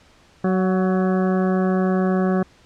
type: harmonic tone with a mistuned harmonic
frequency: 187.1 Hz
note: F#3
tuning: 20 cents sharp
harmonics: 1 / 2 / 3 / 4 / 6 / 7 / 8 / 9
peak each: -18 / -23 / -28 / -29 / -33 / -37 / -38 / -37 dBFS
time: 0.44-2.43 s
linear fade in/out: 5 ms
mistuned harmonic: 4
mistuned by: -27 cents
effects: pink hiss -53 dBFS RMS until 2.65 s + low-pass 6000 Hz 12 dB/octave